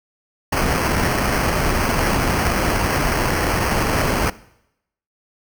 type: noise with sample-and-hold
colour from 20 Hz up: pink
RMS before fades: -19 dBFS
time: 0.52-4.3 s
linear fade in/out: 5 ms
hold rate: 3675 Hz
effects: noise-tail reverb RT60 0.8 s tail -20 dB re dry